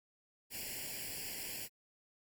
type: noise with comb filter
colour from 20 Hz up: white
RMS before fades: -43 dBFS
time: 0.5-1.69 s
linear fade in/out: 50 ms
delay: 0.4 ms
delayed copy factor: +1
effects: Opus 48 kbps